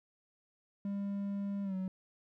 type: tone with pitch glide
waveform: triangle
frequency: 200 to 187.69 Hz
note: G3 to F#3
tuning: +35 to +25 cents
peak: -32 dBFS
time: 0.85-1.88 s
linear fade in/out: 2 ms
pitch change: -110 cents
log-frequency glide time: 1.63-1.75 s
effects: none